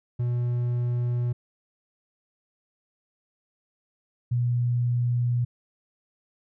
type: tone pair in turn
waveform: triangle / sine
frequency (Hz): 121.4 / 121.4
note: B2 / B2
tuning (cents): -29 / -29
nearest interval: unison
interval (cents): 0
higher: neither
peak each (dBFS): -21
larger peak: neither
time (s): 0.19-1.33 / 4.31-5.45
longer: neither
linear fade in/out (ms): 10
effects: none